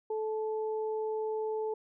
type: tone pair together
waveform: sine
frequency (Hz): 435 / 870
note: A4 / A5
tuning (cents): -20 / -20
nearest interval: octave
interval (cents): 1200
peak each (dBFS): -31 / -40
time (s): 0.1-1.74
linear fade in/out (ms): 5
effects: none